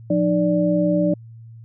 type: tone cluster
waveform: sine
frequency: 177 / 304.6 / 584 Hz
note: F3 / D#4 / D5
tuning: +23 / -37 / -10 cents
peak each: -20 dBFS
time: 0.1-1.14 s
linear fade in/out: 5 ms
effects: added 114 Hz sine -38 dBFS peak until 1.64 s